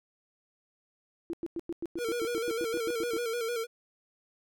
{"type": "tone bursts", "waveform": "sine", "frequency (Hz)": 337.2, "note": "E4", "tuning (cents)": 39, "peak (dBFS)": -31, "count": 15, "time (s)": [1.3, 3.167], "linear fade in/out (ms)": 0, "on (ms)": 33, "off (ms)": 98}
{"type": "tone with vibrato", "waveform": "square", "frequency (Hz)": 466.2, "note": "A#4", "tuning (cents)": 0, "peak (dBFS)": -31, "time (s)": [1.97, 3.67], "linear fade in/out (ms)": 50, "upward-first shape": "square", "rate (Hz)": 6.6, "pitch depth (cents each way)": 55}
{"effects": []}